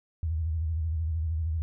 sine tone with vibrato, 80.3 Hz, E2, 45 cents flat, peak -26 dBFS, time 0.23-1.62 s, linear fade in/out 0 ms, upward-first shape square, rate 13 Hz, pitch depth 77 cents each way, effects none

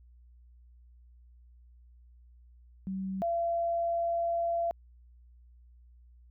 sine tone pair in turn, 190.8 / 679.9 Hz, G3 / F5, -47 / -47 cents, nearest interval octave + minor seventh, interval 2200 cents, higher second, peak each -32 / -27 dBFS, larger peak second, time 2.87-3.22 / 3.22-4.71 s, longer second, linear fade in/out 0 ms, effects added 60 Hz sine -54 dBFS peak until 6.3 s

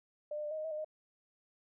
sine tone with pitch steps, 597 / 602 / 595 / 627 / 618 / 641 / 608 / 619 Hz, D5 / D5 / D5 / D#5 / D#5 / E5 / D#5 / D#5, +28 / +43 / +22 / +13 / -12 / -49 / -40 / -9 cents, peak -36 dBFS, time 0.31-0.846 s, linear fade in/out 5 ms, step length 67 ms, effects none

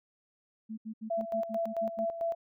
sine tone bursts, 220 Hz, A3, in tune, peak -36 dBFS, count 9, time 0.69-2.057 s, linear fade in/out 20 ms, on 87 ms, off 73 ms
sine tone with tremolo, 670 Hz, E5, 28 cents sharp, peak -28 dBFS, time 1.1-2.35 s, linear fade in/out 10 ms, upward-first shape square, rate 4.5 Hz, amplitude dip 65%
effects none

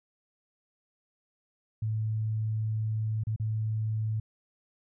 sine tone with dropouts, 109.3 Hz, A2, 11 cents flat, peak -27 dBFS, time 1.82-4.2 s, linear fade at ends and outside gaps 5 ms, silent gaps 3.237-3.269 / 3.362-3.398 s, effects none

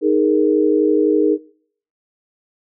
sine chord, D# suspended fourth, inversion none, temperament just, 311.1 / 414.8 / 466.7 Hz, D#4 / G#4 / A#4, 0 / -2 / +2 cents, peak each -16 / -16 / -18 dBFS, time 0.01-1.38 s, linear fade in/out 50 ms, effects noise-tail reverb RT60 0.6 s tail -23 dB re dry

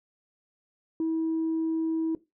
sine tone, 323.3 Hz, E4, 34 cents flat, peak -23 dBFS, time 1-2.15 s, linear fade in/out 2 ms, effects noise-tail reverb RT60 0.2 s tail -17 dB re dry + tanh soft clip ceiling -22 dBFS

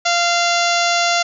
harmonic tone with a mistuned harmonic, 692 Hz, F5, 16 cents flat, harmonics 1 / 2 / 3 / 4 / 5 / 6 / 7 / 8 / 9 / 10, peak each -18 / -21 / -23 / -24 / -25 / -26 / -26 / -27 / -28 / -28 dBFS, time 0.05-1.23 s, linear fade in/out 10 ms, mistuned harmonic 7, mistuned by -41 cents, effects none

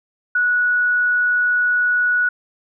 sine tone, 1467 Hz, F#6, 15 cents flat, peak -14 dBFS, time 0.35-2.29 s, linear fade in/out 5 ms, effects none

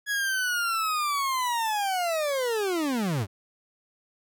40% pulse linear sweep, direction down, 1683 to 87.31 Hz, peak -24 dBFS, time 0.06-3.27 s, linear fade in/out 50 ms, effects none

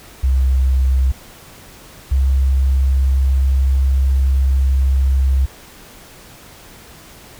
sine tone pair in turn, 65.41 / 66.75 Hz, C2 / C2, 0 / +35 cents, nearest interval unison, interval 35 cents, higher second, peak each -11 dBFS, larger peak neither, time 0.23-1.12 / 2.11-5.46 s, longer second, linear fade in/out 10 ms, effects pink hiss -41 dBFS RMS until 7.39 s

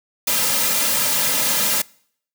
white noise with comb filter, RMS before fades -19 dBFS, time 0.27-1.82 s, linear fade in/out 5 ms, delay 2.7 ms, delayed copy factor -0.75, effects noise-tail reverb RT60 0.6 s tail -24 dB re dry + high-pass 150 Hz 12 dB/octave

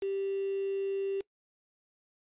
sine tone with quantisation, 392 Hz, G4, in tune, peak -30 dBFS, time 0.02-1.21 s, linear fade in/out 5 ms, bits 7, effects noise-tail reverb RT60 0.1 s tail -21 dB re dry + resampled to 8000 Hz

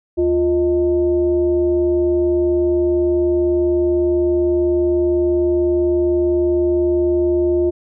sine tone with frequency modulation, 350.9 Hz, F4, 8 cents sharp, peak -13 dBFS, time 0.17-7.71 s, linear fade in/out 20 ms, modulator 274 Hz, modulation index 0.5, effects none

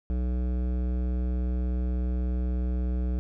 triangle tone with hard clipping, 61.74 Hz, B1, in tune, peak -27 dBFS, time 0.1-3.19 s, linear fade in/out 0 ms, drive 18 dB, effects none

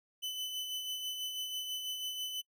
40% pulse tone with tremolo, 3013 Hz, F#7, 31 cents sharp, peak -34 dBFS, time 0.22-2.42 s, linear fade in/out 20 ms, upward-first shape sine, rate 6.1 Hz, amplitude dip 40%, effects noise-tail reverb RT60 0.1 s tail -26 dB re dry

